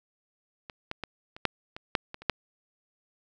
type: clicks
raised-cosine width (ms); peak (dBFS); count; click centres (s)
0.3; -24 / -17 / -18 / -27 / -7 / -23 / -7 / -22 / -29 / -7; 10; 0.698 / 0.914 / 1.037 / 1.365 / 1.453 / 1.765 / 1.952 / 2.144 / 2.22 / 2.297
effects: none